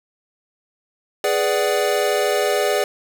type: chord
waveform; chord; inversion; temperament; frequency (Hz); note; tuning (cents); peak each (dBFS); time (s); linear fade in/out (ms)
square; G# half-diminished seventh; none; equal with one note detuned; 415.3 / 493.9 / 587.3 / 751.6; G#4 / B4 / D5 / F#5; 0 / 0 / 0 / +27; -22 / -25 / -22 / -26; 1.24-2.84; 2
effects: none